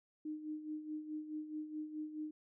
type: tone with tremolo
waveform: sine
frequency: 306.7 Hz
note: D#4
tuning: 25 cents flat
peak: -38 dBFS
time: 0.25-2.31 s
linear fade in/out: 5 ms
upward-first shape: sine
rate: 4.7 Hz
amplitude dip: 65%
effects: none